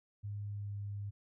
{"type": "tone with pitch glide", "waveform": "sine", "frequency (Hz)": [102.6, 101.54], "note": ["G#2", "G#2"], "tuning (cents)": [-21, -39], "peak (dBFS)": -38, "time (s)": [0.23, 1.11], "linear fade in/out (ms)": 20, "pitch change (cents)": -18, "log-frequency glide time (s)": [0.48, 0.73], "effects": []}